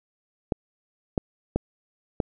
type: clicks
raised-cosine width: 2 ms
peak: -9 dBFS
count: 4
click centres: 0.522 / 1.178 / 1.56 / 2.202 s
effects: none